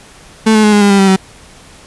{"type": "tone with pitch steps", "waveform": "35% pulse", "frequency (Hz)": [220, 215.5, 211, 206.7, 202.4, 198.28, 194.19, 190.2], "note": ["A3", "A3", "G#3", "G#3", "G#3", "G3", "G3", "F#3"], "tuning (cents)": [0, -36, 28, -8, -44, 20, -16, 48], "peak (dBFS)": -4, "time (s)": [0.46, 1.164], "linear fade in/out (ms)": 10, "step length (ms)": 88, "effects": ["pink hiss -39 dBFS RMS until 1.86 s", "resampled to 24000 Hz"]}